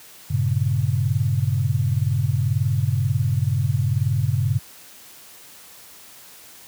sine chord, G diminished, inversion none, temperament equal, 98 / 116.54 / 138.59 Hz, G2 / Bb2 / Db3, 0 / 0 / 0 cents, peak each -22 dBFS, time 0.3-4.59 s, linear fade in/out 10 ms, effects white hiss -45 dBFS RMS until 6.67 s + high-pass 60 Hz 12 dB/octave

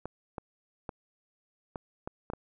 clicks, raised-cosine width 1 ms, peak -22 dBFS, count 7, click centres 0.056 / 0.382 / 0.892 / 1.758 / 2.075 / 2.301 / 2.335 s, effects none

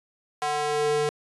square tone with high-pass filter sweep, 148.9 Hz, D3, 24 cents sharp, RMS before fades -25 dBFS, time 0.42-1.09 s, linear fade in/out 0 ms, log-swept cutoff 770 to 340 Hz, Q 2.5, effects resampled to 24000 Hz

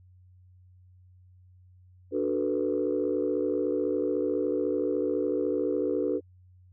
sine chord, B minor seventh, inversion first, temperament equal, 293.7 / 370 / 440 / 493.9 Hz, D4 / F#4 / A4 / B4, 0 / 0 / 0 / 0 cents, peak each -30 dBFS, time 2.11-6.21 s, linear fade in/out 50 ms, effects tanh soft clip ceiling -16 dBFS + added 91 Hz sine -53 dBFS peak until 6.72 s

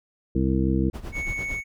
harmonic tone, 65.6 Hz, C2, 5 cents sharp, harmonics 1 / 2 / 3 / 4 / 5 / 7, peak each -25 / -27 / -25 / -28 / -26 / -33 dBFS, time 0.35-0.9 s, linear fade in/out 5 ms
brown noise with tremolo, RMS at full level -31 dBFS, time 0.93-1.61 s, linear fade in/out 20 ms, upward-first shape sine, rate 8.8 Hz, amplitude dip 75%
triangle tone, 2217 Hz, C#7, in tune, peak -26 dBFS, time 1.12-1.64 s, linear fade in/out 50 ms
effects none

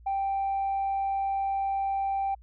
sine tone, 784 Hz, G5, in tune, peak -24 dBFS, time 0.06-2.35 s, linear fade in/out 10 ms, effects tanh soft clip ceiling -23 dBFS + added 58 Hz sine -49 dBFS peak until 2.42 s

